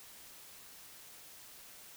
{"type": "silence", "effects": ["white hiss -54 dBFS RMS until 1.96 s"]}